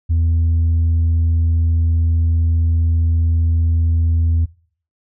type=tone; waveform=sine; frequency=82.41 Hz; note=E2; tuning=in tune; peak=-10 dBFS; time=0.09-4.46 s; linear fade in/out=20 ms; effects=noise-tail reverb RT60 0.5 s tail -23 dB re dry + tanh soft clip ceiling -11 dBFS